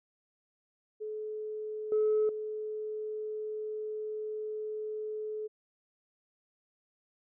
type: tone with level steps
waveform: sine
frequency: 429.2 Hz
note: A4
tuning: 43 cents flat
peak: -35 / -23 / -34 dBFS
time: 1-5.48 s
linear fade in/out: 20 ms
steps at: 1.92 / 2.29 s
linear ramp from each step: 2 ms
effects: tanh soft clip ceiling -21 dBFS